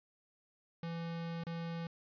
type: tone with dropouts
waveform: square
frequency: 167.4 Hz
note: E3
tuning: 27 cents sharp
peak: -39 dBFS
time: 0.83-1.87 s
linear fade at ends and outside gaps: 2 ms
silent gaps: 1.437-1.467 s
effects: resampled to 11025 Hz